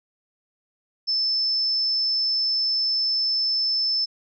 sine tone, 5270 Hz, E8, 1 cent flat, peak -20 dBFS, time 1.07-4.06 s, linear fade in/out 20 ms, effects none

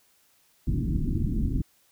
pink low-pass noise, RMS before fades -26 dBFS, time 0.67-1.62 s, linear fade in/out 5 ms, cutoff 310 Hz, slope 48 dB/octave, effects white hiss -64 dBFS RMS until 1.91 s

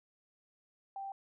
sine tone, 784 Hz, G5, in tune, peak -39 dBFS, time 0.96-1.12 s, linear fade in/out 2 ms, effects none

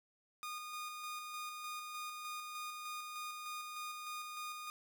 sawtooth tone with tremolo, 1226 Hz, D#6, 26 cents flat, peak -38 dBFS, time 0.43-4.7 s, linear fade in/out 0 ms, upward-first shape square, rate 3.3 Hz, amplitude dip 30%, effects none

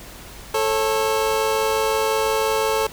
25% pulse tone pair together, 440 / 545.7 Hz, A4 / C#5, 0 / -27 cents, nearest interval major third, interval 373 cents, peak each -16 / -20 dBFS, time 0.54-2.87 s, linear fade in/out 5 ms, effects added 50 Hz sine -45 dBFS peak until 2.92 s + pink hiss -40 dBFS RMS until 2.92 s

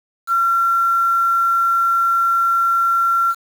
sine tone with quantisation, 1365 Hz, F6, 40 cents flat, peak -13 dBFS, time 0.27-3.35 s, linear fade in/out 50 ms, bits 6, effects none

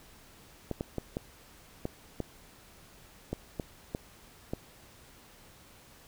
clicks, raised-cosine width 2 ms, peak -19 dBFS, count 10, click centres 0.713 / 0.809 / 0.983 / 1.169 / 1.854 / 2.203 / 3.33 / 3.598 / 3.949 / 4.535 s, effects pink hiss -56 dBFS RMS until 6.07 s

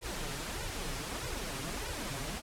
pink noise with flanger, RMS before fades -38 dBFS, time 0.01-2.42 s, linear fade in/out 50 ms, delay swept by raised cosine 2 to 7.4 ms, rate 1.6 Hz, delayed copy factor +0.85, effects low-pass 11000 Hz 12 dB/octave

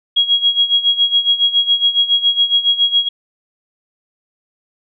sine tone with tremolo, 3300 Hz, G#7, 12 cents flat, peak -8 dBFS, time 0.16-3.09 s, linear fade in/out 10 ms, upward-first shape sine, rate 7.2 Hz, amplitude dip 80%, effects none

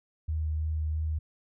sine tone with vibrato, 77.9 Hz, D#2, 3 cents sharp, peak -27 dBFS, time 0.28-1.19 s, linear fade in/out 10 ms, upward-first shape sine, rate 3 Hz, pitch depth 13 cents each way, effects none

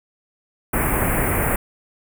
pink band-stop noise, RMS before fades -20 dBFS, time 0.73-1.56 s, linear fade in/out 5 ms, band 2400 to 9000 Hz, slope 48 dB/octave, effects none

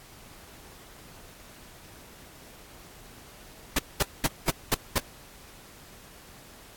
pink noise bursts, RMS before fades -23 dBFS, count 6, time 3.76-4.984 s, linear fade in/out 5 ms, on 29 ms, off 210 ms, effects pink hiss -50 dBFS RMS until 6.76 s + AAC 64 kbps

